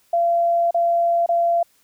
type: tone with dropouts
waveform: sine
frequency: 684 Hz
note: F5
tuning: 36 cents flat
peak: -15 dBFS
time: 0.13-1.63 s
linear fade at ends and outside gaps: 5 ms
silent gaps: 0.709-0.744 / 1.262-1.289 s
effects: white hiss -60 dBFS RMS until 1.83 s